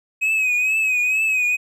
triangle tone with vibrato, 2536 Hz, D#7, 32 cents sharp, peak -15 dBFS, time 0.21-1.57 s, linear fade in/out 20 ms, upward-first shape triangle, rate 2.2 Hz, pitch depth 72 cents each way, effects none

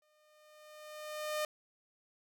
sawtooth tone with exponential growth, 608 Hz, D#5, 40 cents flat, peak -28 dBFS, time 0.02-1.45 s, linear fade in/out 2 ms, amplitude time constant 310 ms, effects none

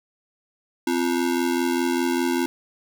square ring-modulated tone, 302.7 Hz, D#4, 48 cents flat, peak -18 dBFS, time 0.87-2.46 s, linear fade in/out 0 ms, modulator 42.5 Hz, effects none

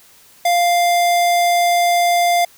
square tone, 698 Hz, F5, 1 cent flat, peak -13 dBFS, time 0.45-2.45 s, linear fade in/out 5 ms, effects white hiss -48 dBFS RMS until 2.57 s

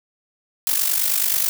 blue noise with amplitude modulation, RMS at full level -17 dBFS, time 0.67-1.49 s, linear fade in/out 0 ms, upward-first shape sine, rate 49.4 Hz, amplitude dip 70%, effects none

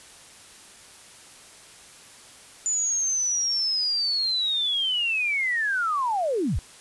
sine linear sweep, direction down, 7040 to 38.4 Hz, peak -22 dBFS, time 2.66-6.59 s, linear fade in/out 0 ms, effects white hiss -48 dBFS RMS until 6.8 s + resampled to 24000 Hz

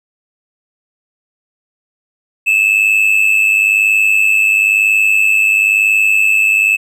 triangle tone with amplitude modulation, 2610 Hz, E7, 18 cents flat, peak -4 dBFS, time 2.46-6.77 s, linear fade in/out 20 ms, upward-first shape sine, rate 101 Hz, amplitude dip 65%, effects none

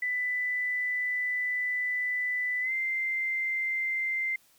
sine tone with pitch glide, 1991 to 2086 Hz, B6 to C7, +14 to -6 cents, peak -27 dBFS, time 0.02-4.36 s, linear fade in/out 5 ms, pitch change +80 cents, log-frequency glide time 2.61-2.72 s, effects white hiss -63 dBFS RMS until 4.58 s

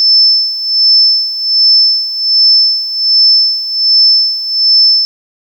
sine tone with tremolo, 5280 Hz, E8, 2 cents sharp, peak -3 dBFS, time 0-5.05 s, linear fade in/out 0 ms, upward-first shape sine, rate 1.3 Hz, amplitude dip 75%, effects 7-bit

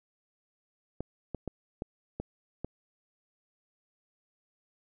clicks, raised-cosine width 2 ms, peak -21 dBFS, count 6, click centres 1.006 / 1.347 / 1.477 / 1.821 / 2.2 / 2.646 s, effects none

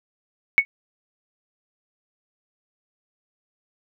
sine tone with exponential decay, 2217 Hz, C#7, in tune, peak -6 dBFS, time 0.58-0.65 s, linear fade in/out 0 ms, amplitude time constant 15 ms, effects none

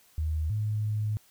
sine tone pair in turn, 78.1 / 106.64 Hz, D#2 / G#2, +7 / +46 cents, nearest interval perfect fourth, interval 539 cents, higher second, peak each -26 dBFS, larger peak neither, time 0.18-0.5 / 0.5-1.17 s, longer second, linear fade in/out 0 ms, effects white hiss -61 dBFS RMS until 1.3 s

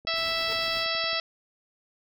click train, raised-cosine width 2 ms, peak -35 dBFS, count 13, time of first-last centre 0.05-1.131 s, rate 11.1 Hz
harmonic tone, 659.3 Hz, E5, in tune, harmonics 1 / 2 / 3 / 4 / 5 / 6 / 7 / 8, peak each -34 / -34 / -34 / -34 / -34 / -34 / -34 / -34 dBFS, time 0.07-1.2 s, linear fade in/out 2 ms
pink noise with tremolo, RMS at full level -44 dBFS, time 0.14-0.87 s, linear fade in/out 50 ms, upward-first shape sine, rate 8.4 Hz, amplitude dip 35%
sawtooth tone with exponential growth, 453.5 Hz, A#4, 48 cents flat, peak -31 dBFS, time 0.37-0.53 s, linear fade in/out 1 ms, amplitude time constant 33 ms
effects none

